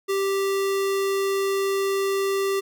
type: tone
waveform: square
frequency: 391.7 Hz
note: G4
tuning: 1 cent flat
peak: -22 dBFS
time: 0.08-2.61 s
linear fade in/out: 20 ms
effects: none